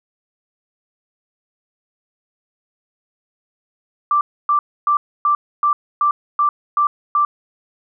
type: tone bursts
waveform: sine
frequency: 1174.7 Hz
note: D6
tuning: in tune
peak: -12 dBFS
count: 9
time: 4.11-7.25 s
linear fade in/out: 2 ms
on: 100 ms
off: 280 ms
effects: none